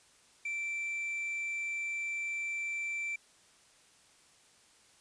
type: tone with quantisation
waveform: triangle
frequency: 2339 Hz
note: D7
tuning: 8 cents flat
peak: -32 dBFS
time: 0.45-3.16 s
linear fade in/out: 5 ms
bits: 10
effects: white hiss -63 dBFS RMS until 5 s + resampled to 22050 Hz